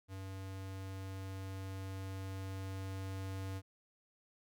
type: tone with level ramp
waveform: square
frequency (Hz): 95.9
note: G2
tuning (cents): -37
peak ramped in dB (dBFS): -44 to -40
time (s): 0.08-3.62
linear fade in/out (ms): 50
effects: none